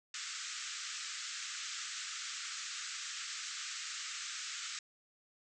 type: band-pass noise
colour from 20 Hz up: white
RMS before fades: -43 dBFS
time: 0.14-4.79 s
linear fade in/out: 2 ms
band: 1200 to 7800 Hz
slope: 96 dB/octave
effects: none